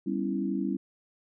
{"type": "chord", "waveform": "sine", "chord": "C# half-diminished seventh", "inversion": "second", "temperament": "equal", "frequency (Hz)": [196, 246.9, 277.2, 329.6], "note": ["G3", "B3", "C#4", "E4"], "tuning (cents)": [0, 0, 0, 0], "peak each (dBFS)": [-31, -36, -32, -33], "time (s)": [0.06, 0.77], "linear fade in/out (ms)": 10, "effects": []}